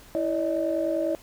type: tone cluster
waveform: sine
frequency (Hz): 329.3 / 576 / 626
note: E4 / D5 / D#5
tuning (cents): -2 / -34 / +10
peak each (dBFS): -27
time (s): 0.15-1.15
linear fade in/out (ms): 0
effects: tanh soft clip ceiling -15 dBFS + pink hiss -51 dBFS RMS until 1.22 s